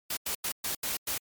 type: noise bursts at uneven times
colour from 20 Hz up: white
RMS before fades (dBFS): -32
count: 6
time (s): 0.1-0.17 / 0.26-0.35 / 0.44-0.52 / 0.64-0.75 / 0.83-0.97 / 1.07-1.18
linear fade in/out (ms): 5
effects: MP3 96 kbps